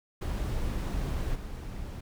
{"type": "noise with level steps", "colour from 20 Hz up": "brown", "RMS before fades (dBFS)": [-31, -38], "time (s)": [0.21, 2.01], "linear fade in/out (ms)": 10, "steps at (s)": 1.34, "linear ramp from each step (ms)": 20, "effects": []}